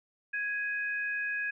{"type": "tone pair together", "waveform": "sine", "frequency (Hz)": [1661.2, 2509], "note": ["G#6", "D#7"], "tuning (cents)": [0, 14], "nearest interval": "perfect fifth", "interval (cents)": 714, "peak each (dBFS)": [-31, -37], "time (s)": [0.33, 1.51], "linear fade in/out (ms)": 10, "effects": []}